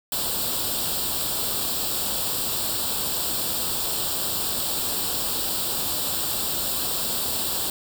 white noise with comb filter, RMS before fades -26 dBFS, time 0.12-7.7 s, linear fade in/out 2 ms, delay 0.24 ms, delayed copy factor +0.75, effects none

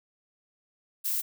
violet noise, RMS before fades -29 dBFS, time 1.04-1.22 s, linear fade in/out 20 ms, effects none

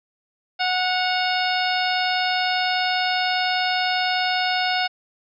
harmonic tone with a mistuned harmonic, 735 Hz, F#5, 12 cents flat, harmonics 1 / 2 / 3 / 4 / 5 / 6 / 7, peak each -23 / -26 / -28 / -29 / -30 / -31 / -31 dBFS, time 0.59-4.88 s, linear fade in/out 20 ms, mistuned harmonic 4, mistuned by -56 cents, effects none

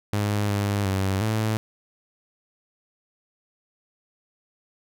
sawtooth tone with pitch steps, 103.4 / 101.5 / 96.3 / 109.3 Hz, G#2 / G#2 / G2 / A2, -7 / -39 / -30 / -11 cents, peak -18 dBFS, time 0.13-1.57 s, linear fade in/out 0 ms, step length 360 ms, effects none

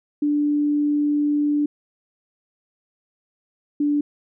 sine tone pair in turn, 293.7 / 292.1 Hz, D4 / D4, 0 / -9 cents, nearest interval unison, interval 9 cents, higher first, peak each -17 / -17 dBFS, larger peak neither, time 0.22-1.66 / 3.8-4.01 s, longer first, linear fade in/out 5 ms, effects none

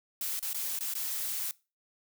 blue noise with dropouts, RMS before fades -34 dBFS, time 0.21-1.51 s, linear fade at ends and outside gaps 1 ms, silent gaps 0.393-0.427 / 0.531-0.545 / 0.789-0.808 / 0.938-0.952 s, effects noise-tail reverb RT60 0.3 s tail -22 dB re dry

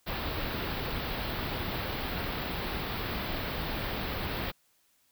pink band-stop noise, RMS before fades -34 dBFS, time 0.06-4.52 s, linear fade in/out 20 ms, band 4600 to 14000 Hz, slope 48 dB/octave, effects white hiss -69 dBFS RMS until 5.11 s

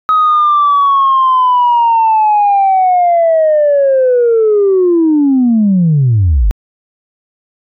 sine linear sweep, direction down, 1269 to 42.16 Hz, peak -5 dBFS, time 0.09-6.51 s, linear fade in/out 0 ms, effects tanh soft clip ceiling -3 dBFS

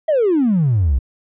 triangle exponential sweep, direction down, 659.3 to 59 Hz, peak -9 dBFS, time 0.08-0.99 s, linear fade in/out 10 ms, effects tanh soft clip ceiling -9 dBFS + resampled to 8000 Hz

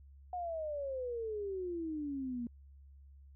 sine exponential sweep, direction down, 731 to 233.1 Hz, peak -36 dBFS, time 0.33-2.47 s, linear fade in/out 2 ms, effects added 69 Hz sine -54 dBFS peak until 3.35 s

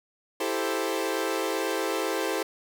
sawtooth chord, A minor seventh, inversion second, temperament equal, 329.6 / 392 / 440 / 523.3 Hz, E4 / G4 / A4 / C5, 0 / 0 / 0 / 0 cents, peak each -28 dBFS, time 0.4-2.43 s, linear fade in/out 5 ms, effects none

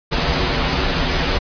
pink noise with comb filter, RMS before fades -18 dBFS, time 0.11-1.39 s, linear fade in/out 20 ms, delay 9.5 ms, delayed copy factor -0.7, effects resampled to 11025 Hz

